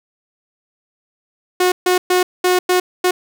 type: tone bursts at uneven times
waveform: sawtooth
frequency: 363.5 Hz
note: F#4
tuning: 31 cents flat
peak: -8 dBFS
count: 6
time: 1.6-1.72 / 1.86-1.98 / 2.1-2.23 / 2.44-2.59 / 2.69-2.8 / 3.04-3.11 s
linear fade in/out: 5 ms
effects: none